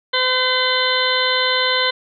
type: harmonic tone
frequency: 510 Hz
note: C5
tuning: 44 cents flat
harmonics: 1 / 2 / 3 / 4 / 6 / 7 / 8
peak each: -23 / -23 / -23 / -23 / -23 / -23 / -23 dBFS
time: 0.13-1.91 s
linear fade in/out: 10 ms
effects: none